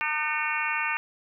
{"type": "harmonic tone with a mistuned harmonic", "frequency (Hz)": 302.9, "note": "D#4", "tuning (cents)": -46, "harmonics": [3, 4, 5, 6, 7, 8, 9], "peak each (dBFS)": [-33, -33, -33, -33, -33, -33, -33], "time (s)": [0.01, 0.97], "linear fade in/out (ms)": 0, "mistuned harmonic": 7, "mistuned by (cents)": 74, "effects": []}